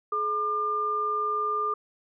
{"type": "tone pair together", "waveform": "sine", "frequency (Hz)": [425.9, 1200], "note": ["G#4", "D6"], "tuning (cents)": [44, 37], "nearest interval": "octave + tritone", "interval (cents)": 1793, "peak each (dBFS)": [-33, -25], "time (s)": [0.12, 1.74], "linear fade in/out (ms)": 5, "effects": []}